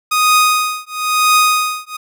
sawtooth tone with tremolo, 1244.5 Hz, D#6, in tune, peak -4 dBFS, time 0.11-1.97 s, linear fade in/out 10 ms, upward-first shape triangle, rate 1 Hz, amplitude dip 100%, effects none

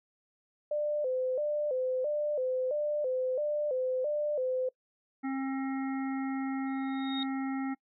sine tone with vibrato, 552 Hz, C#5, 7 cents flat, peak -28 dBFS, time 0.71-4.69 s, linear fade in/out 5 ms, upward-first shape square, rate 1.5 Hz, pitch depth 130 cents each way
harmonic tone, 268.3 Hz, C4, 44 cents sharp, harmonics 1 / 3 / 5 / 7 / 8, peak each -31 / -41 / -45 / -48 / -49 dBFS, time 5.23-7.75 s, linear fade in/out 20 ms
sine tone with exponential growth, 3729 Hz, A#7, in tune, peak -31 dBFS, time 6.67-7.23 s, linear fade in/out 1 ms, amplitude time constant 120 ms
effects noise-tail reverb RT60 0.1 s tail -24 dB re dry

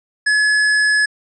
sine tone with hard clipping, 1702 Hz, G#6, 42 cents sharp, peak -14 dBFS, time 0.26-1.06 s, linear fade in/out 10 ms, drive 12 dB, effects resampled to 22050 Hz

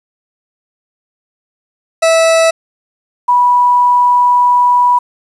40% pulse / sine tone pair in turn, 654 / 979.9 Hz, E5 / B5, -14 / -14 cents, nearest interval perfect fifth, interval 700 cents, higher second, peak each -6 dBFS, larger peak neither, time 2.02-2.51 / 3.28-4.99 s, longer second, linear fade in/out 10 ms, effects resampled to 24000 Hz + 7-bit

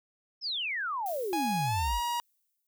sine exponential sweep, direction down, 5420 to 46.71 Hz, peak -30 dBFS, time 0.41-2.01 s, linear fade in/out 50 ms
violet noise with exponential decay, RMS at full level -42 dBFS, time 1.06-2.67 s, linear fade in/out 1 ms, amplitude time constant 350 ms
45% pulse tone with pitch glide, 830.6 to 954.1 Hz, G#5 to A#5, 0 to +40 cents, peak -29 dBFS, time 1.33-2.2 s, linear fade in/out 0 ms, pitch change +240 cents, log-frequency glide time 1.64-1.94 s
effects none

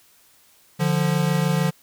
square tone pair together, 148.02 / 174.61 Hz, D3 / F3, +14 / 0 cents, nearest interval minor third, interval 286 cents, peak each -22 dBFS, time 0.79-1.71 s, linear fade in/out 20 ms, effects white hiss -56 dBFS RMS until 1.82 s

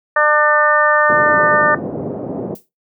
harmonic tone, 299.9 Hz, D4, 36 cents sharp, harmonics 2 / 3 / 4 / 5 / 6, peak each -16 / -20 / -15 / -19 / -16 dBFS, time 0.16-1.75 s, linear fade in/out 5 ms
white band-pass noise, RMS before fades -24 dBFS, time 1.09-2.55 s, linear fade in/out 10 ms, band 120 to 550 Hz, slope 24 dB/octave
violet noise with exponential decay, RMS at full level -34 dBFS, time 2.55-2.69 s, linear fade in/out 2 ms, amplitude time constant 29 ms
effects noise-tail reverb RT60 0.2 s tail -18 dB re dry

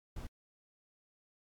brown noise, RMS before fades -42 dBFS, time 0.16-0.27 s, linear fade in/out 5 ms, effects AAC 64 kbps

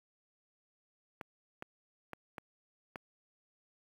clicks, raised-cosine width 0.5 ms, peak -26 dBFS, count 5, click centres 1.212 / 1.624 / 2.133 / 2.382 / 2.958 s, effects high-pass 100 Hz 12 dB/octave + 9-bit

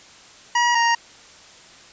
25% pulse tone pair in turn, 958 / 934.5 Hz, A#5 / A#5, +47 / +4 cents, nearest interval unison, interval 43 cents, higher first, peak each -12 dBFS, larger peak neither, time 0.55-0.75 / 0.75-0.95 s, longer neither, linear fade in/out 5 ms, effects white hiss -46 dBFS RMS until 1.92 s + resampled to 16000 Hz

